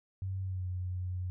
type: tone with pitch glide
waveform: sine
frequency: 95.2 to 91.01 Hz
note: F#2 to F#2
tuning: +50 to -28 cents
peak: -33 dBFS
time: 0.22-1.3 s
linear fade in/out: 0 ms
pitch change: -78 cents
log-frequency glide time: 0.42-0.66 s
effects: none